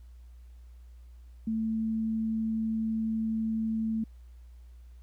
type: tone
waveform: sine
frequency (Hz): 222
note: A3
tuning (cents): +16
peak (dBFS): -27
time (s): 1.47-4.04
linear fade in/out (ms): 5
effects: added 60 Hz sine -47 dBFS peak until 5.02 s + pink hiss -71 dBFS RMS until 5.02 s